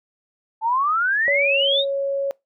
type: exponential sweep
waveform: sine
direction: up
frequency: 865 to 3855 Hz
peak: -17 dBFS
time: 0.61-1.85 s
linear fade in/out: 50 ms
type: tone with pitch glide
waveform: sine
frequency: 566 to 553.4 Hz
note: C#5 to C#5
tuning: +36 to -3 cents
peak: -20 dBFS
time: 1.28-2.31 s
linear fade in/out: 0 ms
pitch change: -39 cents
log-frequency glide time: 1.38-1.54 s
effects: noise-tail reverb RT60 0.2 s tail -24 dB re dry